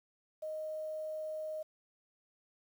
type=tone with quantisation; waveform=sine; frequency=622.3 Hz; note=D#5; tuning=in tune; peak=-37 dBFS; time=0.42-1.63 s; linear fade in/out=10 ms; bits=10; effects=none